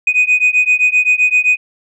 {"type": "beating tone pair", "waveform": "sine", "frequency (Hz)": [2489, 2496.7], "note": ["D#7", "D#7"], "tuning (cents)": [0, 5], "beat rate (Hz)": 7.7, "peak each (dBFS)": -11, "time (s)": [0.07, 1.57], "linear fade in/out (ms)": 5, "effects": ["tanh soft clip ceiling -5 dBFS"]}